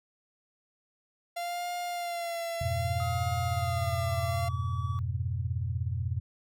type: tone with vibrato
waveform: 45% pulse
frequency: 690 Hz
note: F5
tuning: 21 cents flat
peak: -32 dBFS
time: 1.36-4.49 s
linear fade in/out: 10 ms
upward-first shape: sine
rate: 0.64 Hz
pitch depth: 40 cents each way
type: chord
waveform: sine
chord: F diminished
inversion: none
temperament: equal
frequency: 87.31 / 103.83 / 123.47 Hz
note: F2 / Ab2 / Cb3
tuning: 0 / 0 / 0 cents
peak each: -32 / -35 / -33 dBFS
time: 2.61-6.2 s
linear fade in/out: 5 ms
type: tone with pitch glide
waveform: triangle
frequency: 1269 to 1143.7 Hz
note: D#6 to D6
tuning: +34 to -46 cents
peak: -37 dBFS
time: 3-4.99 s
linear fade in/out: 0 ms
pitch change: -180 cents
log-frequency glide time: 3.51-4.45 s
effects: none